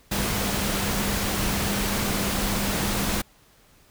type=tone in noise; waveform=sine; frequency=200.3 Hz; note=G3; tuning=38 cents sharp; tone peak=-30 dBFS; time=0.11-3.22 s; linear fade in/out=10 ms; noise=pink; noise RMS=-26 dBFS; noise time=0.11-3.22 s; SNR=-7 dB; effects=pink hiss -57 dBFS RMS until 3.9 s